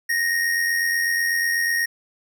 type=tone with amplitude modulation; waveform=square; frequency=1863 Hz; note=A#6; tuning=2 cents flat; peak=-18 dBFS; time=0.09-1.86 s; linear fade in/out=10 ms; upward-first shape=sine; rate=88.1 Hz; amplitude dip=45%; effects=none